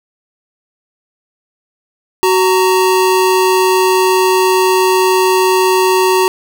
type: tone pair together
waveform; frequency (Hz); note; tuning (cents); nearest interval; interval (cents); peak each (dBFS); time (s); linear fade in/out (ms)
square; 374.3 / 921.1; F#4 / A#5; +20 / -21; octave + major third; 1559; -11 / -14; 2.23-6.28; 0
effects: none